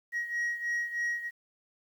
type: beating tone pair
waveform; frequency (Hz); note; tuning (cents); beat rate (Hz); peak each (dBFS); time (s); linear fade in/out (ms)
sine; 1895 / 1898.2; A#6 / A#6; +28 / +31; 3.2; -29 / -33; 0.12-1.31; 50
effects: tanh soft clip ceiling -27 dBFS + 10-bit